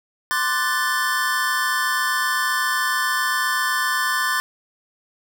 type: chord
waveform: square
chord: D dominant seventh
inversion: third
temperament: equal with one note detuned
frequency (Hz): 1046.5 / 1174.7 / 1493.7 / 1760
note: C6 / D6 / F#6 / A6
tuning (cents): 0 / 0 / +16 / 0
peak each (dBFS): -26 / -28 / -28 / -23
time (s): 0.31-4.4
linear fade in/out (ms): 0
effects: none